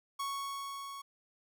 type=tone with level ramp; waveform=45% pulse; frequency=1108.7 Hz; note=C#6; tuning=in tune; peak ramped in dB=-34 to -43 dBFS; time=0.19-1.02 s; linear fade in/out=10 ms; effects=none